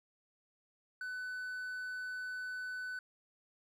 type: tone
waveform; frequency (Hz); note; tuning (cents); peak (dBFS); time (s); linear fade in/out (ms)
triangle; 1500; F#6; +23; -37; 1.01-2.99; 2
effects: none